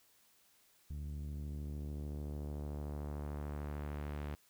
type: tone with low-pass filter sweep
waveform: sawtooth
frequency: 73.42 Hz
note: D2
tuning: in tune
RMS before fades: -42 dBFS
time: 0.9-4.35 s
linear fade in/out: 0 ms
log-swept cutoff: 150 to 2900 Hz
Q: 0.83
effects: white hiss -69 dBFS RMS until 4.49 s